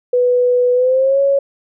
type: tone with pitch glide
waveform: sine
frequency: 493.9 to 554.4 Hz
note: B4 to C#5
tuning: 0 to 0 cents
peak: -10 dBFS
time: 0.13-1.39 s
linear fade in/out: 5 ms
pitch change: +200 cents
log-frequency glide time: 0.74-1.2 s
effects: none